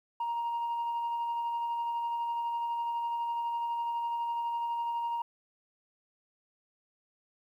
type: tone with tremolo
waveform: sine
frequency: 938 Hz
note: A#5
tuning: 11 cents sharp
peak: -27 dBFS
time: 0.2-5.22 s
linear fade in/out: 5 ms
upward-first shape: sine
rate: 12 Hz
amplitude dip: 30%
effects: tanh soft clip ceiling -28 dBFS + 11-bit